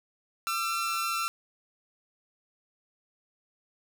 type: tone pair together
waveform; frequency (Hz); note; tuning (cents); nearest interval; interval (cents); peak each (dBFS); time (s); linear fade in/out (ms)
sawtooth; 1193.4 / 1349; D6 / E6; +27 / +40; major second; 213; -33 / -25; 0.47-1.28; 0
effects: none